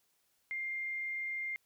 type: tone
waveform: sine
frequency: 2109 Hz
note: C7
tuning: 13 cents sharp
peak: -35 dBFS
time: 0.51-1.56 s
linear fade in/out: 0 ms
effects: white hiss -75 dBFS RMS until 1.65 s